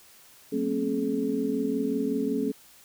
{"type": "tone cluster", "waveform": "sine", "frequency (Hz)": [187.4, 227.2, 246.6, 272.2, 427], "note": ["F#3", "A#3", "B3", "C#4", "G#4"], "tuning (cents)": [22, -44, -2, -31, 48], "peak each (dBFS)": [-36, -31, -36, -28, -30], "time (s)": [0.52, 2.52], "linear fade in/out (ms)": 10, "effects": ["white hiss -54 dBFS RMS until 2.84 s"]}